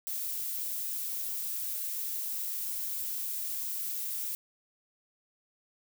violet noise, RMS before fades -35 dBFS, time 0.07-4.35 s, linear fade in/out 0 ms, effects none

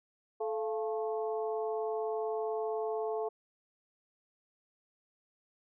harmonic tone with a mistuned harmonic, 217.9 Hz, A3, 17 cents flat, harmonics 2 / 3 / 4 / 5, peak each -33 / -38 / -42 / -47 dBFS, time 0.4-3.29 s, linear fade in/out 10 ms, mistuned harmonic 3, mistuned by +87 cents, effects none

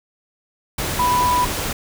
sine tone in noise, 987.8 Hz, B5, in tune, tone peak -15 dBFS, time 0.99-1.45 s, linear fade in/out 5 ms, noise pink, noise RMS -24 dBFS, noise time 0.78-1.73 s, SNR +6 dB, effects none

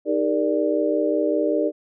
sine chord, Eb major seventh, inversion none, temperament equal with one note detuned, 311.1 / 400.9 / 466.2 / 587.3 Hz, Eb4 / G4 / Bb4 / D5, 0 / +39 / 0 / 0 cents, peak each -23 / -25 / -25 / -23 dBFS, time 0.05-1.72 s, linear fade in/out 50 ms, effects none

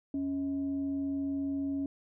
sine tone with frequency modulation, 277.2 Hz, C#4, in tune, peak -30 dBFS, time 0.14-1.86 s, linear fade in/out 2 ms, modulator 360 Hz, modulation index 0.23, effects none

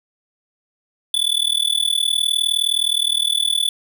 square tone with amplitude modulation, 3471 Hz, A7, 24 cents flat, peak -13 dBFS, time 1.14-3.69 s, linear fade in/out 2 ms, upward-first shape sine, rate 39.4 Hz, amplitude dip 95%, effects none

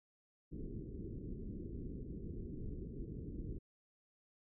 pink low-pass noise, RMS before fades -45 dBFS, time 0.51-3.59 s, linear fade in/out 20 ms, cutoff 410 Hz, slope 48 dB/octave, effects none

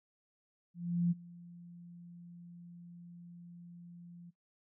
sine tone with ADSR envelope, 173.1 Hz, F3, 15 cents flat, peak -26 dBFS, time 0.74-4.31 s, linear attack 370 ms, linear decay 26 ms, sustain -23 dB, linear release 19 ms, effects noise-tail reverb RT60 0.2 s tail -26 dB re dry

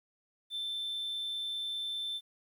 triangle tone, 3545 Hz, A7, 12 cents sharp, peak -32 dBFS, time 0.5-2.21 s, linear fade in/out 50 ms, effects tanh soft clip ceiling -28 dBFS + 11-bit

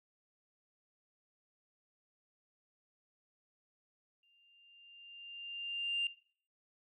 sine tone with exponential growth, 2794 Hz, F7, in tune, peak -30 dBFS, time 4.23-6.07 s, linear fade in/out 2 ms, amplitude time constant 400 ms, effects noise-tail reverb RT60 0.5 s tail -18 dB re dry + tanh soft clip ceiling -26 dBFS

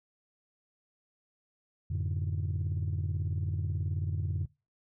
sine tone cluster, 89.6 / 107.9 / 145.7 Hz, F2 / A2 / D3, +45 / -33 / -13 cents, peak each -30 / -34 / -34 dBFS, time 1.9-4.46 s, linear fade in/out 10 ms, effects noise-tail reverb RT60 0.3 s tail -24 dB re dry + tanh soft clip ceiling -25 dBFS

